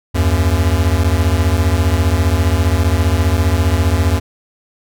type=beating tone pair; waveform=square; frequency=77.78 / 92.78 Hz; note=D#2 / F#2; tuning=0 / +5 cents; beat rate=15 Hz; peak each=-15 dBFS; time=0.14-4.2 s; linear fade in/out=20 ms; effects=none